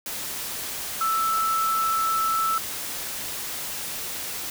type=tone in noise; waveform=sine; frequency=1318.5 Hz; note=E6; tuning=in tune; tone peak=-21 dBFS; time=1.01-2.58 s; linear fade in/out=2 ms; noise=white; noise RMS=-32 dBFS; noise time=0.06-4.5 s; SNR=+8 dB; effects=none